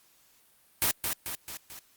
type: noise with echo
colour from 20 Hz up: white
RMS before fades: -25 dBFS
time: 0.82-0.91 s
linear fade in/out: 0 ms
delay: 220 ms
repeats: 4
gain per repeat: -5 dB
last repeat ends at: 1.79 s
effects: white hiss -63 dBFS RMS until 1.96 s + Opus 48 kbps